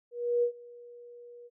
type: tone with ADSR envelope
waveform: sine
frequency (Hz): 480.3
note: B4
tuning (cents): -48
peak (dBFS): -22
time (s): 0.11-1.5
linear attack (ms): 320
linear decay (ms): 89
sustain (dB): -24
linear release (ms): 39
effects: none